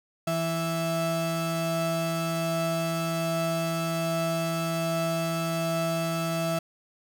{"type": "tone pair together", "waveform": "35% pulse", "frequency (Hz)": [164.81, 660.5], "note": ["E3", "E5"], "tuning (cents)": [0, 3], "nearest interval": "2 octaves", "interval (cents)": 2403, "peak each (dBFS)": -27, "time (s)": [0.27, 6.59], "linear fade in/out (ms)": 5, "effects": []}